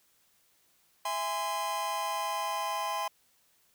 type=chord; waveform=45% pulse; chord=E augmented; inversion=none; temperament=just; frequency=659.3 / 824.1 / 1030.1 Hz; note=E5 / G#5 / B#5; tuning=0 / -14 / -27 cents; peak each=-39 / -35 / -33 dBFS; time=1.05-3.08 s; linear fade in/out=5 ms; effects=white hiss -68 dBFS RMS until 3.74 s